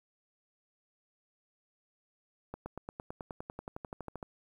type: accelerating click train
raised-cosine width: 1 ms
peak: -26 dBFS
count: 19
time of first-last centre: 2.54-4.228 s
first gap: 120 ms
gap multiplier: 0.97
effects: 10-bit

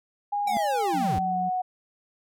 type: tone with pitch glide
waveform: sine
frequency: 818 to 737.2 Hz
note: G#5 to F#5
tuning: -26 to -7 cents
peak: -24 dBFS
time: 0.32-1.62 s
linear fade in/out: 10 ms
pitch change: -181 cents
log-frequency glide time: 0.78-1.37 s
type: tone with exponential growth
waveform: sine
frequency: 218.3 Hz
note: A3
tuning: 13 cents flat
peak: -26 dBFS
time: 0.44-0.57 s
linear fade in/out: 0 ms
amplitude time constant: 28 ms
type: linear sweep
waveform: square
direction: down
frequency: 784 to 69.3 Hz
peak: -28 dBFS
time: 0.47-1.19 s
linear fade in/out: 5 ms
type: tone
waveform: sine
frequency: 181.7 Hz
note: F#3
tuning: 31 cents flat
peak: -31 dBFS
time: 0.93-1.5 s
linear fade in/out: 20 ms
effects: none

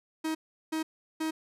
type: tone bursts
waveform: 45% pulse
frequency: 316.7 Hz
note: D#4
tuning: 31 cents sharp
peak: -29 dBFS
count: 3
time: 0.24-1.31 s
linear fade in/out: 10 ms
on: 110 ms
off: 370 ms
effects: resampled to 32000 Hz

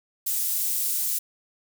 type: high-pass noise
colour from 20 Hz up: pink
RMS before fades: -26 dBFS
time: 0.26-1.19 s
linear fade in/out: 10 ms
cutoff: 11000 Hz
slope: 12 dB/octave
effects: none

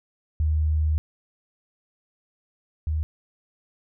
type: tone pair in turn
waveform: sine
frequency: 77.2 / 77.6 Hz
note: D#2 / D#2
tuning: -13 / -4 cents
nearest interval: unison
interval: 9 cents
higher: second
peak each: -19 / -22 dBFS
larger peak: first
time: 0.4-0.98 / 2.87-3.03 s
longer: first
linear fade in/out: 0 ms
effects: none

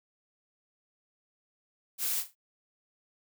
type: noise with echo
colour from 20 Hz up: blue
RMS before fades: -31 dBFS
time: 1.98-2.24 s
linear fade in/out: 50 ms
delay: 38 ms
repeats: 3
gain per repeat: -11 dB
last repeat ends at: 2.354 s
effects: none

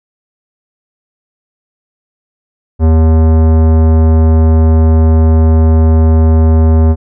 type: tone with tanh clipping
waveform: sine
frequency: 80 Hz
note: D#2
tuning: 49 cents sharp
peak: -6 dBFS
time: 2.79-6.96 s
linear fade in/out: 50 ms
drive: 18 dB
effects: none

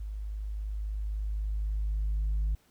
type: tone with level ramp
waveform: sine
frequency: 51.91 Hz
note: G#1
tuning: in tune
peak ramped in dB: -34 to -23 dBFS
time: 0-2.55 s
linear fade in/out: 5 ms
effects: tanh soft clip ceiling -24 dBFS + pink hiss -66 dBFS RMS until 2.7 s

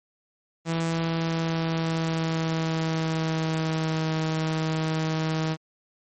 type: tone with pitch glide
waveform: sawtooth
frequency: 164.81 to 158.74 Hz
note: E3 to D#3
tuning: 0 to +35 cents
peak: -20 dBFS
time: 0.65-5.57 s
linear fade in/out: 50 ms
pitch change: -65 cents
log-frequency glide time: 1.02-4.17 s
effects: MP3 32 kbps

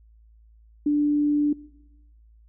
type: tone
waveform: sine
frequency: 293.9 Hz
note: D4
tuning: 1 cent sharp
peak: -18 dBFS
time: 0.86-1.53 s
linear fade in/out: 5 ms
effects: noise-tail reverb RT60 1.0 s tail -21 dB re dry + added 55 Hz sine -51 dBFS peak until 2.48 s

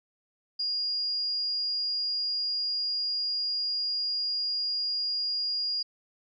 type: tone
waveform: sine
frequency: 4845 Hz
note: D#8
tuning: 47 cents flat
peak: -27 dBFS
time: 0.59-5.83 s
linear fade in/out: 10 ms
effects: none

